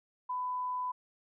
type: tone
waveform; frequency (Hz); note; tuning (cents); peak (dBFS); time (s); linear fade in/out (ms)
sine; 1000; B5; +21; -32; 0.29-0.92; 10
effects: none